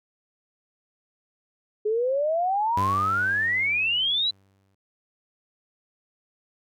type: exponential sweep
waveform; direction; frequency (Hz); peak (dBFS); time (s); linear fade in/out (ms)
sine; up; 415.3 to 4030; -21; 1.85-4.31; 10
type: tone with exponential decay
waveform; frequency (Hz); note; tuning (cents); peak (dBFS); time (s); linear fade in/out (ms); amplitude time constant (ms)
sawtooth; 97.5; G2; -9; -22; 2.77-4.75; 5; 430
effects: none